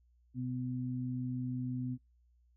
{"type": "tone pair together", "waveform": "sine", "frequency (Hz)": [126.1, 252.2], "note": ["B2", "B3"], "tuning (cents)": [36, 36], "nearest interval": "octave", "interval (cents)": 1200, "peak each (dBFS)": [-37, -37], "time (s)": [0.34, 1.98], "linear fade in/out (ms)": 50, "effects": ["noise-tail reverb RT60 0.2 s tail -25 dB re dry", "added 60 Hz sine -65 dBFS peak until 2.56 s"]}